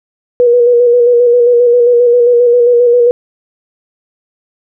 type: tone with vibrato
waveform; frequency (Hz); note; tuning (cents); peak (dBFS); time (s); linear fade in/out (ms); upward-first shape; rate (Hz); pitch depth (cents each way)
sine; 482.3; B4; -41; -4; 0.4-3.11; 0; square; 7.5; 27
effects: none

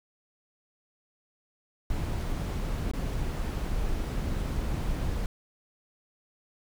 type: noise with dropouts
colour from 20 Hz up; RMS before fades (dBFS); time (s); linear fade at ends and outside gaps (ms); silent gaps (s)
brown; -30; 1.9-5.26; 1; 2.914-2.935
effects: none

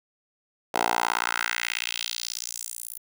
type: tone with high-pass filter sweep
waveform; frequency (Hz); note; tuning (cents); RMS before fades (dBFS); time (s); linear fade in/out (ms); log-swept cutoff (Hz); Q
10% pulse; 58.3; A#1; +1; -29; 0.74-2.98; 5; 610 to 12000; 2.1
effects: none

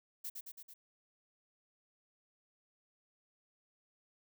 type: noise with echo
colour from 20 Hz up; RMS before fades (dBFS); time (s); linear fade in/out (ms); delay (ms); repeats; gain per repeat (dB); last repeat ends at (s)
violet; -42; 0.24-0.3; 10; 110; 4; -3; 0.74
effects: none

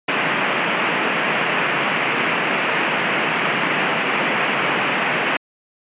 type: band-pass noise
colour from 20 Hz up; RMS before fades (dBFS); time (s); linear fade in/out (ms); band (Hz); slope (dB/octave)
white; -20; 0.08-5.37; 5; 140 to 2800; 48
effects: resampled to 8000 Hz

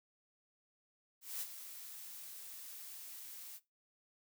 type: noise with ADSR envelope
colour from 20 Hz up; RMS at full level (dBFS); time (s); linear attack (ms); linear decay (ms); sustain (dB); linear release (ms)
blue; -40; 1.21-3.6; 200; 49; -10; 45
effects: noise-tail reverb RT60 0.2 s tail -17 dB re dry

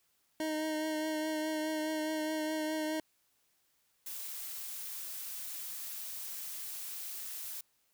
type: tone with vibrato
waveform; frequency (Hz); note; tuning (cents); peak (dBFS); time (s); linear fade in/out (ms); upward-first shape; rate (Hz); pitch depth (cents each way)
25% pulse; 311.1; D#4; 0; -29; 0.4-3; 2; triangle; 4.8; 23
type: noise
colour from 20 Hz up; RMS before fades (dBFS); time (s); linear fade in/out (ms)
blue; -42; 4.06-7.61; 5
effects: white hiss -74 dBFS RMS until 7.93 s

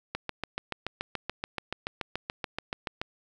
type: click train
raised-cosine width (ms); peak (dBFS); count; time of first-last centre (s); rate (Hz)
0.3; -15; 21; 0.15-3.015; 6.98
effects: 9-bit

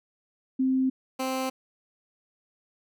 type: tone pair in turn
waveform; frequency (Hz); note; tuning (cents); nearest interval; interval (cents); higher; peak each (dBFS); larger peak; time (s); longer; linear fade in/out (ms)
sine / 15% pulse; 261.6 / 261.6; C4 / C4; 0 / 0; unison; 0; neither; -21; neither; 0.59-0.9 / 1.19-1.5; neither; 10
effects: none

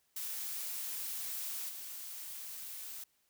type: noise with level steps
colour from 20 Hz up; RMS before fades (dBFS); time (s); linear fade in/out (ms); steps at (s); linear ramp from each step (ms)
blue; -40 / -45; 0.16-3.04; 5; 1.68; 20
effects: white hiss -75 dBFS RMS until 3.29 s

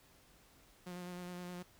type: tone with vibrato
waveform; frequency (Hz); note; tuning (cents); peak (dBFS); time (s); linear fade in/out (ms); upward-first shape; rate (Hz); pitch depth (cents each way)
sawtooth; 178.3; F3; +36; -40; 0.86-1.63; 10; square; 9.6; 16
effects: pink hiss -65 dBFS RMS until 1.79 s

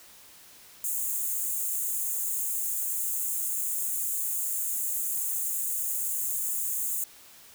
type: high-pass noise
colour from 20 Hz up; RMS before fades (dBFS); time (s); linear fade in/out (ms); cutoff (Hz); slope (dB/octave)
white; -30; 0.84-7.04; 2; 6600; 96
effects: white hiss -52 dBFS RMS until 7.54 s

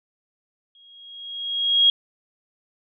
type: tone with exponential growth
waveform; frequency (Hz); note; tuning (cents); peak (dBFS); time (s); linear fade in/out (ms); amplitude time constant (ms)
sine; 3282; G#7; -21; -11; 0.75-1.9; 2; 250
effects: none

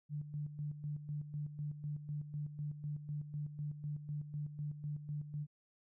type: tone with tremolo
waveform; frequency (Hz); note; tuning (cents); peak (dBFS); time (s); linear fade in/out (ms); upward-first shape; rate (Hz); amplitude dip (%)
sine; 148; D3; +14; -37; 0.09-5.47; 50; square; 4; 65
effects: none

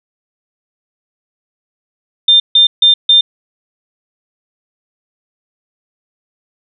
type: tone bursts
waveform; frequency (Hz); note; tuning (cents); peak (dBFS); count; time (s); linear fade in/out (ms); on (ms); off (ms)
sine; 3600; A7; +39; -4; 4; 2.28-3.21; 5; 120; 150
effects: none

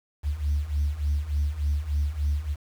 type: beating tone pair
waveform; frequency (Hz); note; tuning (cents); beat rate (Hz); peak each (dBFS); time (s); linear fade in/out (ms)
sine; 71 / 74.4; C#2 / D2; +42 / +23; 3.4; -27 / -24; 0.23-2.56; 50
effects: tanh soft clip ceiling -18 dBFS + 8-bit

